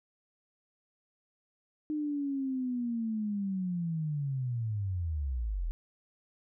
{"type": "linear sweep", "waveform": "sine", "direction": "down", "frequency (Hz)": [306.2, 37.76], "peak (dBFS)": -30, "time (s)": [1.9, 5.71], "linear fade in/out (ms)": 0, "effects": []}